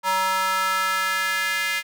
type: tone with high-pass filter sweep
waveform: square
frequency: 188.8 Hz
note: F#3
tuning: 35 cents sharp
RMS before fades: -23 dBFS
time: 0.03-1.83 s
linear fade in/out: 50 ms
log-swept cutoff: 990 to 2000 Hz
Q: 3
effects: none